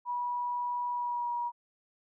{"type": "tone with pitch glide", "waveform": "sine", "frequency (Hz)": [973, 957.9], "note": ["B5", "A#5"], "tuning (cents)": [-26, 47], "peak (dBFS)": -30, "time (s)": [0.05, 1.52], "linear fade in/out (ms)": 50, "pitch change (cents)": -27, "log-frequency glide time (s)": [0.91, 1.31], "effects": []}